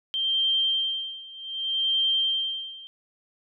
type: tone with tremolo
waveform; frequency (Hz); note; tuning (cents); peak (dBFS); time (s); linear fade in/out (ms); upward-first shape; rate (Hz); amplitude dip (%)
sine; 3155; G7; +10; -20; 0.14-2.87; 0; sine; 0.65; 90
effects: none